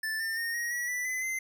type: tone with pitch steps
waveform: square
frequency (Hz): 1760 / 1801.1 / 1843.2 / 1886.3 / 1930.4 / 1975.5 / 2022 / 2069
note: A6 / A6 / A#6 / A#6 / B6 / B6 / B6 / C7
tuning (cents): 0 / +40 / -20 / +20 / -40 / 0 / +40 / -20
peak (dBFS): -31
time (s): 0.03-1.39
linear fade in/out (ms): 5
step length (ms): 170
effects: none

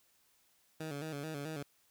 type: tone with vibrato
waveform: 15% pulse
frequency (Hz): 150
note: D3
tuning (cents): +37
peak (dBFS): -33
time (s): 0.8-1.63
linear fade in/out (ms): 5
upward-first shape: square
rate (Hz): 4.6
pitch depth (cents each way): 90
effects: white hiss -71 dBFS RMS until 1.9 s

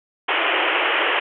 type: band-pass noise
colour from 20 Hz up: white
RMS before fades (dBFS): -20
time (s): 0.28-1.2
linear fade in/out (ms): 10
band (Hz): 310 to 3100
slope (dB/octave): 96
effects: none

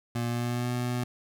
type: tone with pitch glide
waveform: 25% pulse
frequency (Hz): 118.9 to 122.95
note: A#2 to B2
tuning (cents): +35 to -7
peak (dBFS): -24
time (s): 0.15-1.04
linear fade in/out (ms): 5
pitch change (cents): +58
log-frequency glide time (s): 0.27-0.72
effects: none

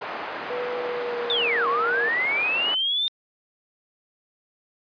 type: band-pass noise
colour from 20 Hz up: pink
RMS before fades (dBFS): -33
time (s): 0.01-2.75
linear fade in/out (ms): 10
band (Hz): 520 to 1900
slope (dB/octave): 12
type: tone with pitch glide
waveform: sine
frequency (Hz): 491.7 to 471.1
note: B4 to A#4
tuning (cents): -8 to +18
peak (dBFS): -27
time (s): 0.5-2.09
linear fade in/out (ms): 5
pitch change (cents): -74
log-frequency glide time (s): 0.78-1.48
type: linear two-way sweep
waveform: sine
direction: down then up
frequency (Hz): 3652 to 1048 to 3652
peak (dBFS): -21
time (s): 1.3-3.08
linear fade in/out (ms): 0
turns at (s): 1.68
effects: resampled to 11025 Hz

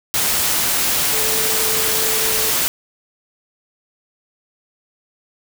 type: tone in noise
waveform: sine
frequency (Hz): 440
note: A4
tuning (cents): 0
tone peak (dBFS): -27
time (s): 1.13-2.5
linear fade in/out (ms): 0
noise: white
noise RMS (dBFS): -18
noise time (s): 0.14-2.68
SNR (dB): -12
effects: none

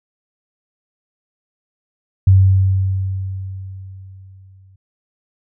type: tone with exponential decay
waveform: sine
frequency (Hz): 95.4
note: G2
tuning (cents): -47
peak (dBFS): -5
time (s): 2.27-4.76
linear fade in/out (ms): 5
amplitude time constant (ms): 540
effects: none

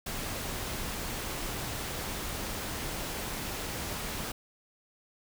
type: noise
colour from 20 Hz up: pink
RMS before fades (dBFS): -36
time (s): 0.06-4.32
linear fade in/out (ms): 5
effects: none

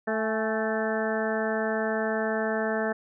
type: harmonic tone with a mistuned harmonic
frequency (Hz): 220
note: A3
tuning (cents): 0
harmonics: 1 / 2 / 3 / 4 / 5 / 6 / 7 / 8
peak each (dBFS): -31 / -30 / -30 / -36 / -41 / -39 / -36 / -34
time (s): 0.07-2.93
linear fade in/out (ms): 10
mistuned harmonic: 4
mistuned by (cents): -51
effects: none

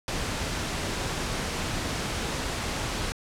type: noise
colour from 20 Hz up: pink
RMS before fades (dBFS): -30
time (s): 0.08-3.12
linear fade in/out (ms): 0
effects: low-pass 8000 Hz 12 dB/octave

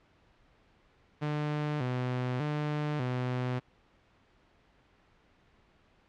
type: tone with vibrato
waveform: sawtooth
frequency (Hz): 137.1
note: C#3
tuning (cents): -19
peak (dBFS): -26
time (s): 1.21-3.6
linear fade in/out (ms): 20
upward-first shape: square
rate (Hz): 0.84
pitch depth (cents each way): 150
effects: pink hiss -65 dBFS RMS until 6.08 s + low-pass 3000 Hz 12 dB/octave

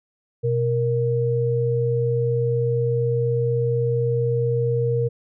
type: tone pair together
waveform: sine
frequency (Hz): 124.2 / 467.9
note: B2 / A#4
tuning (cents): +10 / +6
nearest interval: octave + major seventh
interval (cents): 2296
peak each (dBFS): -21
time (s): 0.43-5.09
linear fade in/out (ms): 20
effects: none

